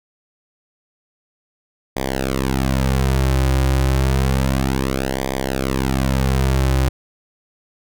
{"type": "tone with flanger", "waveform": "sawtooth", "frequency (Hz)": 66.2, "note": "C2", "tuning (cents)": 21, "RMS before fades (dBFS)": -18, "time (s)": [1.96, 6.89], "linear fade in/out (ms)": 5, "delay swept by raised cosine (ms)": [0.72, 4.52], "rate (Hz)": 0.3, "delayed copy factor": -1, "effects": []}